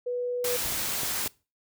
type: tone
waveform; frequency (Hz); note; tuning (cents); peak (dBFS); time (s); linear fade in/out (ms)
sine; 491; B4; -10; -27; 0.06-0.57; 10
type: noise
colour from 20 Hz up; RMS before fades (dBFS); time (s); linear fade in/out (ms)
white; -30; 0.44-1.28; 5
type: noise with exponential decay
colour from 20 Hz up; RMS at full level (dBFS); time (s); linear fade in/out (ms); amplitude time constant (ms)
brown; -36; 0.64-1.43; 5; 170
type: clicks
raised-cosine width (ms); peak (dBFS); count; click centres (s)
2; -22; 2; 1.033 / 1.261
effects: noise-tail reverb RT60 0.3 s tail -23 dB re dry + high-pass 60 Hz 12 dB/octave